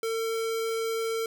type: tone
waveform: square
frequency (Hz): 451.5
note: A4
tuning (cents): +45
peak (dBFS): -28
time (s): 0.03-1.26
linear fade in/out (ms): 2
effects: none